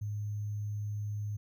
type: tone with sample-and-hold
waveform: sine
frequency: 104.3 Hz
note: G#2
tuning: 8 cents sharp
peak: -33 dBFS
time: 0.01-1.37 s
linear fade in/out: 10 ms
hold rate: 6300 Hz
effects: none